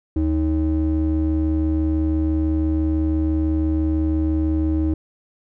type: ring-modulated tone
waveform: triangle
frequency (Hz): 119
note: A#2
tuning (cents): +36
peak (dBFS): -12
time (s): 0.16-4.94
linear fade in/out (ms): 5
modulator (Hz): 195
effects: none